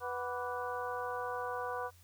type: harmonic tone with a mistuned harmonic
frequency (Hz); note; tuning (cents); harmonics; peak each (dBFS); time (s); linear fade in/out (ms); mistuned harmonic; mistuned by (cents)
246.9; B3; 0; 2 / 3 / 4 / 5 / 6; -40 / -42 / -41 / -43 / -44; 0-1.91; 50; 5; -97
effects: added 88 Hz sine -59 dBFS peak until 2.03 s + white hiss -65 dBFS RMS until 2.03 s